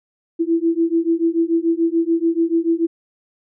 sine beating tone pair, 328.9 / 335.8 Hz, E4 / E4, -4 / +32 cents, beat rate 6.9 Hz, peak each -18 dBFS, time 0.39-2.87 s, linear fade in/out 20 ms, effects none

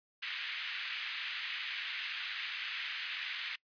pink band-pass noise, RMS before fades -40 dBFS, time 0.22-3.56 s, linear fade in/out 10 ms, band 1800 to 3600 Hz, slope 24 dB/octave, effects noise-tail reverb RT60 0.1 s tail -23 dB re dry + resampled to 11025 Hz

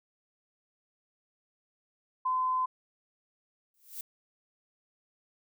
sine tone, 1024 Hz, C6, 38 cents flat, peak -26 dBFS, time 2.25-2.66 s, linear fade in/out 10 ms
violet noise with exponential growth, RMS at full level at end -36 dBFS, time 3.74-4.01 s, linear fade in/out 2 ms, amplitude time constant 58 ms
effects none

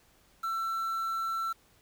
triangle tone with quantisation, 1340 Hz, E6, 28 cents sharp, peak -28 dBFS, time 0.43-1.53 s, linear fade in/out 10 ms, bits 8, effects pink hiss -64 dBFS RMS until 1.81 s

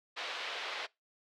white band-pass noise, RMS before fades -40 dBFS, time 0.16-0.87 s, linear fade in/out 20 ms, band 440 to 3800 Hz, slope 24 dB/octave, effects noise-tail reverb RT60 0.2 s tail -22 dB re dry

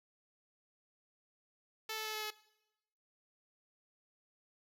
5% pulse tone with pitch steps, 438.9 / 435.9 / 432.9 / 429.9 / 426.9 Hz, A4 / A4 / A4 / A4 / G#4, -4 / -16 / -28 / -40 / +48 cents, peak -27 dBFS, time 1.89-2.305 s, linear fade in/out 5 ms, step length 83 ms, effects noise-tail reverb RT60 0.9 s tail -20 dB re dry

